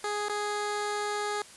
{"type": "tone with dropouts", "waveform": "15% pulse", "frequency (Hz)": 415.3, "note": "G#4", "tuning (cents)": 0, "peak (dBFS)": -23, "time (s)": [0.04, 1.42], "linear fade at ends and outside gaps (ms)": 2, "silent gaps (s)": [0.285, 0.295], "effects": ["white hiss -50 dBFS RMS until 1.56 s", "resampled to 24000 Hz"]}